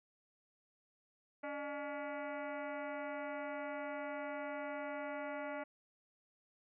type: harmonic tone with a mistuned harmonic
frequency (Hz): 283.7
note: C#4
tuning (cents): +40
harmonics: 1 / 2 / 3 / 4 / 5 / 6 / 7 / 8 / 9 / 10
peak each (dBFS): -47 / -43 / -48 / -53 / -50 / -59 / -52 / -55 / -63 / -67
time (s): 1.43-5.64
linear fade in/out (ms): 10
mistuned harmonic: 2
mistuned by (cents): +99
effects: none